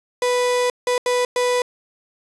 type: tone bursts at uneven times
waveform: 35% pulse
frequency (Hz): 493.9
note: B4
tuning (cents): 0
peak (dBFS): -15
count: 4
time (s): 0.22-0.7 / 0.87-0.98 / 1.06-1.25 / 1.36-1.62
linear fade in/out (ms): 2
effects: resampled to 24000 Hz + 7-bit